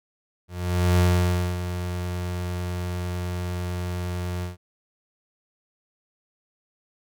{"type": "tone with ADSR envelope", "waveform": "35% pulse", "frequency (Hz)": 89.1, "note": "F2", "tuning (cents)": 35, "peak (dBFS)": -14, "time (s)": [0.48, 4.57], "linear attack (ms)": 510, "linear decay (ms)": 580, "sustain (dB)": -11, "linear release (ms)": 140, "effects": []}